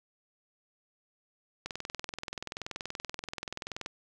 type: click train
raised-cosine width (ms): 0.2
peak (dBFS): -19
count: 47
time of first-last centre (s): 1.66-3.861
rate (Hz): 20.9
effects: none